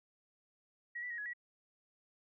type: tone with pitch steps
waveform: sine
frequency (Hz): 1909 / 1971 / 1886 / 1682 / 1930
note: A#6 / B6 / A#6 / G#6 / B6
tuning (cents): +41 / -4 / +20 / +22 / -40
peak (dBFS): -39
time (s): 0.95-1.335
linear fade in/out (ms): 10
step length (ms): 77
effects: none